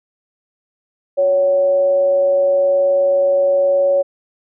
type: tone with frequency modulation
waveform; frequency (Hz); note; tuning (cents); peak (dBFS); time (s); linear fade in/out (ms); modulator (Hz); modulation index
sine; 559; C#5; +14; -11; 1.17-4.03; 20; 199; 0.2
effects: none